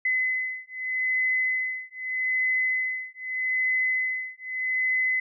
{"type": "beating tone pair", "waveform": "sine", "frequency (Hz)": [2028, 2028.81], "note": ["B6", "B6"], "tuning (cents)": [45, 46], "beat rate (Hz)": 0.81, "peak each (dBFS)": [-27, -27], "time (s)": [0.05, 5.2], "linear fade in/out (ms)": 5, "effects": []}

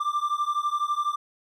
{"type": "beating tone pair", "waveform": "triangle", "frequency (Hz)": [1178, 1190], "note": ["D6", "D6"], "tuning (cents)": [5, 22], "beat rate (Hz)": 12, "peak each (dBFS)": -25, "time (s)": [0, 1.16], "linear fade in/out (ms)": 10, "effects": []}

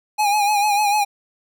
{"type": "tone with vibrato", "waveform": "square", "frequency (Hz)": 828, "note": "G#5", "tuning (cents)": -5, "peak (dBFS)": -16, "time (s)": [0.18, 1.05], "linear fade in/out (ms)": 20, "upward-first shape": "sine", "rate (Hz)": 6.7, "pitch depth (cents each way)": 52, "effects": []}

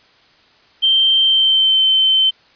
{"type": "tone with pitch glide", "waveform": "sine", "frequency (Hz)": [3136, 3087], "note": ["G7", "G7"], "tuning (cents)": [0, -27], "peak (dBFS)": -10, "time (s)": [0.82, 2.31], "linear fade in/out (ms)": 20, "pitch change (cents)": -27, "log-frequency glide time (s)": [1.22, 1.82], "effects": ["white hiss -51 dBFS RMS until 2.55 s", "resampled to 11025 Hz"]}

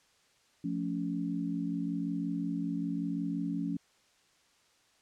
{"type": "chord", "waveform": "sine", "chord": "F augmented", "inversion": "none", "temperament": "equal with one note detuned", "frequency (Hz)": [174.61, 220, 280.9], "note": ["F3", "A3", "C#4"], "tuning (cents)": [0, 0, 23], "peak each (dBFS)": [-35, -38, -34], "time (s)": [0.64, 3.77], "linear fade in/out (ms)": 5, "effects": ["white hiss -67 dBFS RMS until 5.01 s", "low-pass 7000 Hz 12 dB/octave"]}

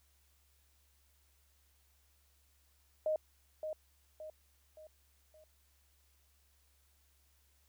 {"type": "tone with echo", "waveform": "sine", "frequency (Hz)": 621, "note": "D#5", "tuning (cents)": -3, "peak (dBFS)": -30, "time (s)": [3.06, 3.16], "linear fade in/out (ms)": 2, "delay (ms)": 570, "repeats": 4, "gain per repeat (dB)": -7, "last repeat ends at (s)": 5.44, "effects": ["added 69 Hz sine -70 dBFS peak until 7.68 s", "white hiss -73 dBFS RMS until 7.68 s"]}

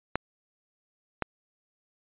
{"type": "clicks", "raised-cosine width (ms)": 0.5, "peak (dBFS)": [-10, -12], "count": 2, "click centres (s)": [0.156, 1.223], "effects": ["resampled to 8000 Hz"]}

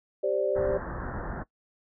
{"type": "chord", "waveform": "sine", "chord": "G suspended fourth", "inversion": "none", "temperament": "just", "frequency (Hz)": [392, 522.7, 588], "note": ["G4", "C5", "D5"], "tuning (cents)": [0, -2, 2], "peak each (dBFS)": [-29, -29, -27], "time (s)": [0.23, 0.78], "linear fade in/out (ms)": 10}
{"type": "low-pass noise", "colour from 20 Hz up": "pink", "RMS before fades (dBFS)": -35, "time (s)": [0.55, 1.44], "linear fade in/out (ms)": 20, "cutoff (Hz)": 1800, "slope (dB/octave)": 96}
{"effects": ["noise-tail reverb RT60 0.1 s tail -19 dB re dry"]}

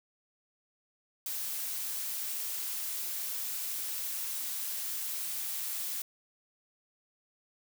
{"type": "noise", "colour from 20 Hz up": "blue", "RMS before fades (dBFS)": -36, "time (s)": [1.26, 6.02], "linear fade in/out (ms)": 2, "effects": []}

